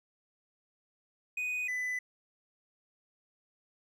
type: tone pair in turn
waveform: triangle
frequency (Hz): 2489 / 1998.9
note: D#7 / B6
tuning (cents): 0 / +20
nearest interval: major third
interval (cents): 380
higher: first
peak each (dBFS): -30 / -30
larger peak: neither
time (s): 1.37-1.68 / 1.68-1.99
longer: neither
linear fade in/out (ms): 5
effects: none